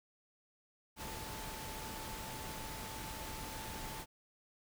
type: tone in noise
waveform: sine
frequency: 880 Hz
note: A5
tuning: in tune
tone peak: -50 dBFS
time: 0.96-4.06 s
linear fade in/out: 50 ms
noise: pink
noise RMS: -45 dBFS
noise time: 0.96-4.06 s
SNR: -8 dB
effects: none